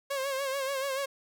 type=tone with vibrato; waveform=sawtooth; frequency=543 Hz; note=C#5; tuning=36 cents flat; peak=-26 dBFS; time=0.1-1.06 s; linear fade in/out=10 ms; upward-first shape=sine; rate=6.9 Hz; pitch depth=62 cents each way; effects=none